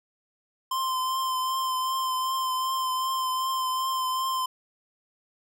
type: tone with vibrato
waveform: square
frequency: 1040 Hz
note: C6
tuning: 11 cents flat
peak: -26 dBFS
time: 0.71-4.46 s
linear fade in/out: 5 ms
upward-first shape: triangle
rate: 2.6 Hz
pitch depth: 25 cents each way
effects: none

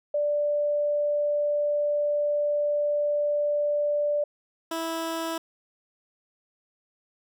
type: tone pair in turn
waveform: sine / 15% pulse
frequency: 587.3 / 327.9 Hz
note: D5 / E4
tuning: 0 / -9 cents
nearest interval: minor seventh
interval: 1009 cents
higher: first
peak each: -22 dBFS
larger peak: neither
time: 0.14-4.24 / 4.71-5.38 s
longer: first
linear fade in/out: 5 ms
effects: none

